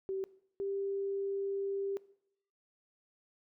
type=tone pair in turn; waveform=sine; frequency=384.6 / 394.7 Hz; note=G4 / G4; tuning=-33 / +12 cents; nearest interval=unison; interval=45 cents; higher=second; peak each=-33 / -33 dBFS; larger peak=neither; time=0.09-0.24 / 0.6-1.97 s; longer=second; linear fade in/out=0 ms; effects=noise-tail reverb RT60 0.7 s tail -20 dB re dry